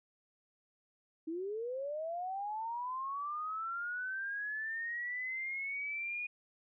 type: linear sweep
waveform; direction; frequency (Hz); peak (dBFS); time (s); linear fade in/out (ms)
sine; up; 311.1 to 2462; -36; 1.27-6.27; 10
effects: none

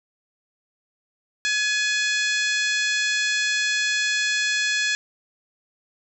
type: harmonic tone with a mistuned harmonic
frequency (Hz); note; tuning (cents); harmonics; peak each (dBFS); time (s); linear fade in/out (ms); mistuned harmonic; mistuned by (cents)
847; G#5; +34; 2 / 3 / 4 / 5 / 6 / 7 / 8 / 9; -23 / -27 / -29 / -31 / -33 / -34 / -35 / -36; 1.45-4.95; 0; 3; -32
effects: none

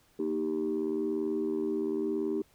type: chord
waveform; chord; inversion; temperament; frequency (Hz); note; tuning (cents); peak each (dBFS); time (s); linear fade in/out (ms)
sine; Eb major; second; equal; 233.1 / 311.1 / 392; Bb3 / Eb4 / G4; 0 / 0 / 0; -35 / -31 / -30; 0.19-2.42; 5
effects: tanh soft clip ceiling -23 dBFS + pink hiss -65 dBFS RMS until 2.54 s

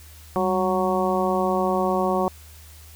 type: harmonic tone with a mistuned harmonic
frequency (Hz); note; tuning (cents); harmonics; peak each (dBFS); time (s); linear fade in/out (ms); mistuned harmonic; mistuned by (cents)
185; F#3; 0; 1 / 2 / 3 / 4 / 5 / 6; -26 / -25 / -26 / -26 / -29 / -28; 0.36-2.28; 0; 1; +78
effects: added 77 Hz sine -44 dBFS peak until 2.95 s + white hiss -49 dBFS RMS until 2.95 s

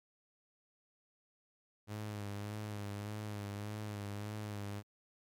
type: tone with vibrato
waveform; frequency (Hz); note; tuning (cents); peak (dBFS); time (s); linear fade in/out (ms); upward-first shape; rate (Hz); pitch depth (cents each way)
sawtooth; 103.83; G#2; 0; -36; 1.87-4.83; 50; sine; 1.7; 44
effects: MP3 96 kbps

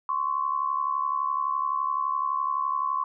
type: tone pair together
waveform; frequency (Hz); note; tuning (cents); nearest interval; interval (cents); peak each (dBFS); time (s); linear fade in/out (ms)
sine; 1044.2 / 1116; C6 / C#6; -4 / +11; minor second; 115; -27; 0.09-3.04; 2
effects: none

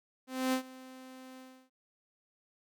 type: tone with ADSR envelope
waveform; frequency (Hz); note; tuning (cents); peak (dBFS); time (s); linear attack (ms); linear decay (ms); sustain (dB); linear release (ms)
sawtooth; 259.1; C4; -17; -23; 0.27-1.7; 260; 93; -21; 320
effects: none

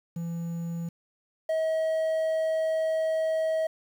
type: tone pair in turn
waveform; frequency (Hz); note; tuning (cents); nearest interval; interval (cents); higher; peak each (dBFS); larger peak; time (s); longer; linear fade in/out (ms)
triangle; 168.5 / 639.1; E3 / D#5; +38 / +46; octave + major seventh; 2308; second; -28 / -22; second; 0.16-0.89 / 1.49-3.67; second; 5
effects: 9-bit

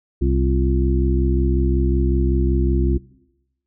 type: harmonic tone with a mistuned harmonic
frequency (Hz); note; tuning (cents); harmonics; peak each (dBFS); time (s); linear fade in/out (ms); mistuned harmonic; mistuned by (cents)
65.41; C2; 0; 1 / 2 / 3 / 4 / 5; -17 / -24 / -27 / -26 / -23; 0.21-2.98; 10; 5; +100
effects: noise-tail reverb RT60 0.9 s tail -21 dB re dry

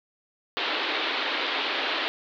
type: band-pass noise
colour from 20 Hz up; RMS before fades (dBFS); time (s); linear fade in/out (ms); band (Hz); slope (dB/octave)
white; -28; 0.57-2.08; 0; 270 to 4000; 48
effects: none

